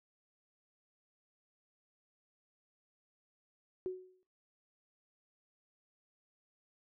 sine tone with exponential decay, 370 Hz, F#4, in tune, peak -32 dBFS, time 3.86-4.23 s, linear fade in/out 0 ms, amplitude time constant 79 ms, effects noise-tail reverb RT60 0.3 s tail -19 dB re dry

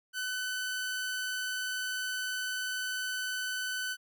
sawtooth tone, 1507 Hz, F#6, 31 cents sharp, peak -29 dBFS, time 0.13-3.97 s, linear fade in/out 50 ms, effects none

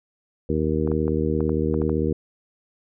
harmonic tone, 77.78 Hz, D#2, in tune, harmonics 1 / 2 / 3 / 4 / 5 / 6, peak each -27 / -27 / -27 / -27 / -27 / -27 dBFS, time 0.49-2.13 s, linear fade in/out 5 ms
clicks, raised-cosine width 1 ms, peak -19 dBFS, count 8, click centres 0.875 / 0.917 / 1.08 / 1.406 / 1.494 / 1.742 / 1.818 / 1.895 s
effects none

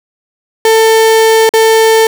35% pulse tone with dropouts, 445.4 Hz, A4, 21 cents sharp, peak -3 dBFS, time 0.65-2.07 s, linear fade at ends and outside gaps 2 ms, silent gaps 1.492-1.537 s, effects none

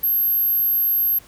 sine tone, 12544 Hz, G9, in tune, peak -15 dBFS, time 0.03-1.19 s, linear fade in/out 10 ms, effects tanh soft clip ceiling -12 dBFS + pink hiss -48 dBFS RMS until 1.27 s

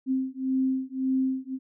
sine beating tone pair, 261.6 / 263.4 Hz, C4 / C4, 0 / +12 cents, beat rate 1.8 Hz, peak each -27 dBFS, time 0.06-1.59 s, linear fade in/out 50 ms, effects none

